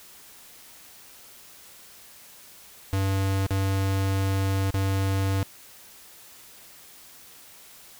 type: tone with dropouts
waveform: square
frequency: 96.9 Hz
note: G2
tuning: 20 cents flat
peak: -23 dBFS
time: 2.93-5.43 s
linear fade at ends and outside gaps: 0 ms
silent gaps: 3.465-3.507 / 4.705-4.742 s
effects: white hiss -49 dBFS RMS until 7.99 s